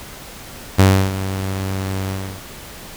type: tone with ADSR envelope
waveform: sawtooth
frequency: 95.8 Hz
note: G2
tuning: 39 cents flat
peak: -3 dBFS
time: 0.78-2.45 s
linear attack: 16 ms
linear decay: 310 ms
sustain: -14 dB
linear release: 350 ms
effects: pink hiss -36 dBFS RMS until 2.96 s